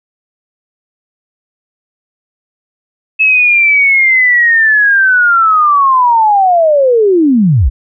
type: linear sweep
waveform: sine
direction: down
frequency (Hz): 2600 to 46.25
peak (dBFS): -5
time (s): 3.19-7.7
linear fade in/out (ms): 20
effects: none